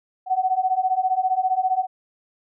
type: beating tone pair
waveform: sine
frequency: 740 / 755 Hz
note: F#5 / F#5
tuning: 0 / +35 cents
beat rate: 15 Hz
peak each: -22 / -21 dBFS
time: 0.26-1.87 s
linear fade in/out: 50 ms
effects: none